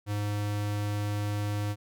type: tone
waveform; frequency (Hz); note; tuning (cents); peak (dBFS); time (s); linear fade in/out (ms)
square; 103.5; G#2; -5; -29; 0.06-1.76; 50
effects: none